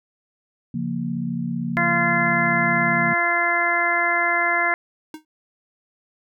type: chord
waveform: sine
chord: Bb minor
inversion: first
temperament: just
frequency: 139.85 / 174.81 / 233.1 Hz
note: Db3 / F3 / Bb3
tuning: +16 / +2 / 0 cents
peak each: -30 / -27 / -26 dBFS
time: 0.74-3.14 s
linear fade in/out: 5 ms
type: harmonic tone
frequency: 344.9 Hz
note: F4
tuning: 22 cents flat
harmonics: 1 / 2 / 3 / 4 / 5 / 6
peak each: -32 / -25 / -26 / -26 / -23 / -22 dBFS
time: 1.77-4.74 s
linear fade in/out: 0 ms
type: tone with exponential decay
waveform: square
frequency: 311.1 Hz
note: D#4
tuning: in tune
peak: -30 dBFS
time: 5.14-5.25 s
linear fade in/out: 2 ms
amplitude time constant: 22 ms
effects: none